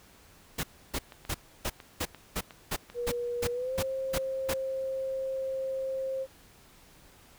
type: noise bursts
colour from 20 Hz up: pink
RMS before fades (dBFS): -31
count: 12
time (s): 0.58-4.54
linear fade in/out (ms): 10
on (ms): 55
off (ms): 300
type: clicks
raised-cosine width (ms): 0.3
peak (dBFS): -29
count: 7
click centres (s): 1.122 / 1.251 / 1.802 / 2.147 / 2.508 / 2.9 / 3.085
type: tone with pitch glide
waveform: sine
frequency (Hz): 481.2 to 530.8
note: B4 to C5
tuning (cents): -45 to +25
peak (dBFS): -30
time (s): 2.94-6.27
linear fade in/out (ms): 50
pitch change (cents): +170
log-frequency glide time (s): 3.51-3.77
effects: pink hiss -57 dBFS RMS until 7.38 s